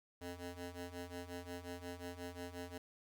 15% pulse ring-modulated tone, 176 Hz, F3, 14 cents sharp, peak -36 dBFS, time 0.21-2.78 s, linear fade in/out 5 ms, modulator 90.8 Hz, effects none

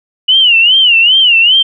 sine tone with vibrato, 2910 Hz, F#7, 29 cents flat, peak -4 dBFS, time 0.28-1.63 s, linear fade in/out 10 ms, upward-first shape sine, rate 2.5 Hz, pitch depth 150 cents each way, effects none

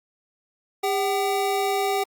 square tone pair together, 401.7 / 765 Hz, G4 / G5, +42 / -42 cents, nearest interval major seventh, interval 1116 cents, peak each -25 dBFS, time 0.83-2.04 s, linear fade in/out 10 ms, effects Opus 48 kbps

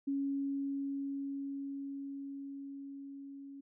sine tone with level ramp, 277.2 Hz, C#4, in tune, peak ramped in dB -31 to -46 dBFS, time 0.07-3.61 s, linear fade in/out 10 ms, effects none

